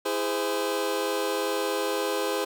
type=chord; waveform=sawtooth; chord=E augmented; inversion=none; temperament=just; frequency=329.6 / 412 / 515 Hz; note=E4 / G#4 / B#4; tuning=0 / -14 / -28 cents; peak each=-29 / -25 / -25 dBFS; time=0.05-2.45 s; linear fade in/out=10 ms; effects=none